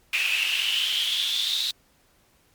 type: noise with high-pass filter sweep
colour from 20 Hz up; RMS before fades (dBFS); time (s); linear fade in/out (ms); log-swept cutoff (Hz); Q
brown; -25; 0.13-1.71; 2; 2500 to 3900; 9.7
effects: pink hiss -62 dBFS RMS until 2.54 s + MP3 96 kbps